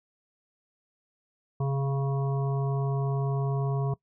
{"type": "harmonic tone with a mistuned harmonic", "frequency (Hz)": 138.2, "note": "C#3", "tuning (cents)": -5, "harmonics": [1, 3, 5, 7, 8], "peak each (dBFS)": [-25, -35, -39, -42, -43], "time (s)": [1.6, 3.94], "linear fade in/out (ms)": 5, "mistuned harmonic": 1, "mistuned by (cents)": -32, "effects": ["noise-tail reverb RT60 0.1 s tail -21 dB re dry"]}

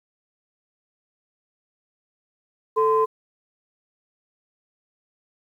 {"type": "tone pair together", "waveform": "sine", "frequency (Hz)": [440, 1030], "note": ["A4", "C6"], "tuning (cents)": [0, -28], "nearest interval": "octave + minor third", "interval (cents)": 1472, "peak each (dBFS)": [-18, -19], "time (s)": [2.76, 3.06], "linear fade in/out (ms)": 20, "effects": ["tanh soft clip ceiling -8 dBFS", "9-bit"]}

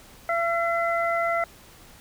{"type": "harmonic tone", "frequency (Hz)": 677, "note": "E5", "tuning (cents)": 46, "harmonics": [1, 2, 3], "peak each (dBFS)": [-24, -27, -29], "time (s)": [0.29, 1.44], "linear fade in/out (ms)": 2, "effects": ["pink hiss -50 dBFS RMS until 2 s"]}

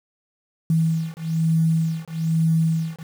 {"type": "beating tone pair", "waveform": "sine", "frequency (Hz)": [161.6, 162.7], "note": ["E3", "E3"], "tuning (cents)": [-34, -22], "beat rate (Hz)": 1.1, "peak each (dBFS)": -21, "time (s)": [0.7, 3.03], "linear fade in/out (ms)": 2, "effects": ["7-bit"]}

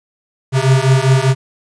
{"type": "beating tone pair", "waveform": "square", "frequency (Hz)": [130, 135], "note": ["C3", "C#3"], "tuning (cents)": [-11, -45], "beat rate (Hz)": 5, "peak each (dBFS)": -13, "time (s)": [0.52, 1.35], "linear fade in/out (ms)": 50, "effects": ["resampled to 22050 Hz", "8-bit"]}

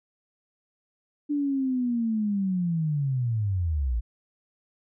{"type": "linear sweep", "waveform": "sine", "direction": "down", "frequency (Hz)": [295.5, 53.4], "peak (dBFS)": -23, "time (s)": [1.29, 4.01], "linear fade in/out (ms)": 20, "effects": []}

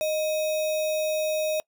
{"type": "tone with sample-and-hold", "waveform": "sine", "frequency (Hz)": 620, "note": "D#5", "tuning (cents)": -6, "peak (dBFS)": -23, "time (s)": [0.01, 1.6], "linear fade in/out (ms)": 0, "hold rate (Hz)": 3150, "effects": ["noise-tail reverb RT60 0.1 s tail -24 dB re dry"]}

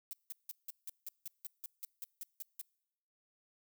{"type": "noise bursts", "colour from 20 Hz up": "violet", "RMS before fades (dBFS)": -43, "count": 14, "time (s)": [0.11, 2.614], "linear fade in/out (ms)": 0, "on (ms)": 21, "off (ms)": 170, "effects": ["noise-tail reverb RT60 0.9 s tail -26 dB re dry"]}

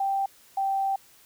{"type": "tone pair in turn", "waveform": "sine", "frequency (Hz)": [784, 780.4], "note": ["G5", "G5"], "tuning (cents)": [0, -8], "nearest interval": "unison", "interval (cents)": 8, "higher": "first", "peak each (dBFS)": -23, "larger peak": "neither", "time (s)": [[0, 0.26], [0.57, 0.96]], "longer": "second", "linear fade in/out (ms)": 5, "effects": ["white hiss -56 dBFS RMS until 1.25 s"]}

